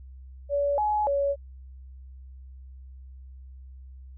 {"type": "tone with pitch steps", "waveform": "sine", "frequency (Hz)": [570, 844, 562], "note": ["C#5", "G#5", "C#5"], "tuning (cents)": [48, 28, 24], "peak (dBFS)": -22, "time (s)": [0.49, 1.36], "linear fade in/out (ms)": 50, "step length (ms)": 290, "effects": ["added 65 Hz sine -42 dBFS peak until 4.17 s"]}